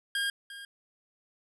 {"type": "tone with echo", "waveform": "25% pulse", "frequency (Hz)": 1616, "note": "G#6", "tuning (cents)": -48, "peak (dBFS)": -24, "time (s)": [0.15, 0.3], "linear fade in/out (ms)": 2, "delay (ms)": 350, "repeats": 1, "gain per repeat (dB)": -14, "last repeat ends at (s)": 0.65, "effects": ["low-pass 11000 Hz 12 dB/octave"]}